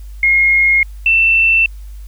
sine tone pair in turn, 2148 / 2677 Hz, C7 / E7, +45 / +26 cents, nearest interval major third, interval 381 cents, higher second, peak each -8 dBFS, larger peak neither, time 0.23-0.83 / 1.06-1.66 s, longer neither, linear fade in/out 2 ms, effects added 50 Hz sine -28 dBFS peak until 2.07 s + white hiss -51 dBFS RMS until 2.07 s

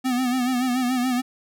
square tone with vibrato, 251.5 Hz, B3, 32 cents sharp, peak -21 dBFS, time 0.04-1.22 s, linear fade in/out 20 ms, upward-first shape sine, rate 7 Hz, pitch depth 65 cents each way, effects none

